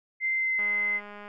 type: tone with pitch glide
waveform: sine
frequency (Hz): 2080 to 2058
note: C7 to C7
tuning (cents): -11 to -29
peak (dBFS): -24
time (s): 0.2-1.01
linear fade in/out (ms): 50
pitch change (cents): -18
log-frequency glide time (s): 0.35-0.58
type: click train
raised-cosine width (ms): 0.5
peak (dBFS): -29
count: 143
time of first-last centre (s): 0.59-1.279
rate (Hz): 206
effects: none